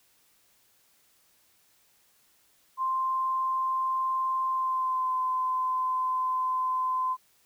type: tone with pitch glide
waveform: sine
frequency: 1046.5 to 1027.9 Hz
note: C6 to C6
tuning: 0 to -31 cents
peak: -25 dBFS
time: 2.77-7.17 s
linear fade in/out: 50 ms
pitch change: -31 cents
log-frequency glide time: 4.49-5.15 s
effects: white hiss -65 dBFS RMS until 7.45 s